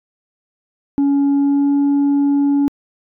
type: tone with pitch glide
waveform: sine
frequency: 280.9 to 283 Hz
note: C#4 to C#4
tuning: +23 to +36 cents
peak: -9 dBFS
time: 0.98-2.68 s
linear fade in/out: 0 ms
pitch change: +13 cents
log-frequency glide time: 1.35-1.73 s
effects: tanh soft clip ceiling -11 dBFS